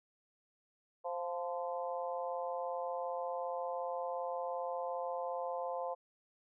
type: harmonic tone with a mistuned harmonic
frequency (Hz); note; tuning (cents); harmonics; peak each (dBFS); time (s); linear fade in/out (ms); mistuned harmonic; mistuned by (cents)
174.61; F3; 0; 3 / 4 / 5 / 6; -39 / -41 / -43 / -45; 1.04-5.95; 20; 6; -29
effects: none